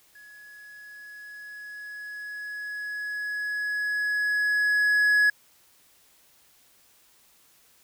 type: tone with level ramp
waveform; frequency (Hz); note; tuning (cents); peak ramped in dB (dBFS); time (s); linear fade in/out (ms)
triangle; 1683; G#6; +23; -45 to -15; 0.15-5.3; 5
effects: white hiss -60 dBFS RMS until 7.83 s